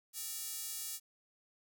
square tone with high-pass filter, 258.6 Hz, C4, 20 cents flat, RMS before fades -42 dBFS, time 0.13-1 s, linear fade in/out 50 ms, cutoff 7400 Hz, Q 0.8, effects 11-bit

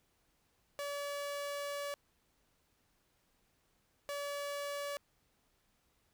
sawtooth tone bursts at uneven times, 572 Hz, D5, 46 cents flat, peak -34 dBFS, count 2, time 0.79-1.94 / 4.09-4.97 s, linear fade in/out 0 ms, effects pink hiss -75 dBFS RMS until 6.13 s

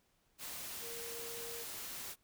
sine tone in noise, 466.2 Hz, A#4, in tune, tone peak -48 dBFS, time 0.8-1.66 s, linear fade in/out 50 ms, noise white, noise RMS -45 dBFS, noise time 0.38-2.16 s, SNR -6 dB, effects pink hiss -75 dBFS RMS until 2.23 s

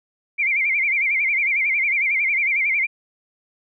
sine tone with vibrato, 2228 Hz, C#7, 8 cents sharp, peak -17 dBFS, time 0.38-2.87 s, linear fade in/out 20 ms, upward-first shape sine, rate 11 Hz, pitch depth 130 cents each way, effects none

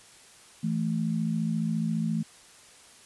sine tone pair together, 165.5 / 220 Hz, E3 / A3, +7 / 0 cents, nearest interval perfect fourth, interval 493 cents, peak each -28 dBFS, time 0.63-2.23 s, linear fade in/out 10 ms, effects white hiss -53 dBFS RMS until 3.05 s + resampled to 24000 Hz

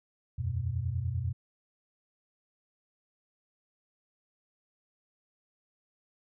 sine chord, E suspended second, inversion none, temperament equal, 82.41 / 92.5 / 123.47 Hz, E2 / F#2 / B2, 0 / 0 / 0 cents, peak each -36 / -33 / -33 dBFS, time 0.38-1.33 s, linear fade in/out 10 ms, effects none

